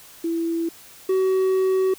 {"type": "tone pair in turn", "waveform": ["sine", "triangle"], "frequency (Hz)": [332.7, 377.7], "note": ["E4", "F#4"], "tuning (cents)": [16, 36], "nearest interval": "major second", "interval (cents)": 220, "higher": "second", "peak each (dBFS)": [-21, -15], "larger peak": "second", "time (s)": [[0.24, 0.69], [1.09, 1.94]], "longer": "second", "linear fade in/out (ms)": 5, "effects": ["white hiss -46 dBFS RMS until 1.98 s"]}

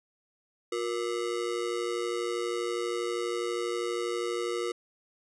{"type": "ring-modulated tone", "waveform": "square", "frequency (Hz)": 415.3, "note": "G#4", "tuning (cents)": 0, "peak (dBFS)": -27, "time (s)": [0.72, 4.72], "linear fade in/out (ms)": 5, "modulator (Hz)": 56.2, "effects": ["resampled to 22050 Hz"]}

